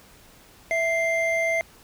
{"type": "tone pair together", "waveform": "triangle", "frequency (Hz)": [659.3, 2093], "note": ["E5", "C7"], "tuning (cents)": [0, 0], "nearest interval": "octave + minor sixth", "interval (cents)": 2000, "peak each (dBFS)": -22, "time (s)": [0.71, 1.61], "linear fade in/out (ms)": 0, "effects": ["pink hiss -52 dBFS RMS until 1.83 s"]}